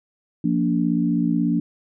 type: chord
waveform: sine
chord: Bb major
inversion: second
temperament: equal with one note detuned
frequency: 174.61 / 233.1 / 289.3 Hz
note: F3 / Bb3 / D4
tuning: 0 / 0 / -26 cents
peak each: -22 dBFS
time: 0.44-1.6 s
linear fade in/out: 5 ms
effects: none